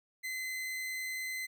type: tone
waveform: 40% pulse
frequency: 2046 Hz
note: C7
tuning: 39 cents flat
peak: -35 dBFS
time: 0.23-1.47 s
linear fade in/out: 20 ms
effects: none